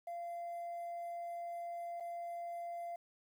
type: tone with dropouts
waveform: sine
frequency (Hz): 689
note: F5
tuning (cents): -24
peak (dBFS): -38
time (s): 0.07-2.96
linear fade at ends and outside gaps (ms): 5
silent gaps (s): 2.001-2.005
effects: tanh soft clip ceiling -39 dBFS + 11-bit